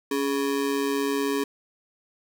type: ring-modulated tone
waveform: square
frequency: 348.7 Hz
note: F4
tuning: 3 cents flat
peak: -21 dBFS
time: 0.11-1.44 s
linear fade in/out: 5 ms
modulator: 67.9 Hz
effects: 8-bit